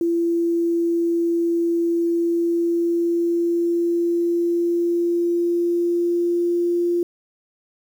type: tone with pitch glide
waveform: sine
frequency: 338.8 to 347.1 Hz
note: E4 to F4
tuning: +48 to -11 cents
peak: -17 dBFS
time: 0.01-7.03 s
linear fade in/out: 2 ms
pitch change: +41 cents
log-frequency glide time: 1.82-6.86 s
effects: 8-bit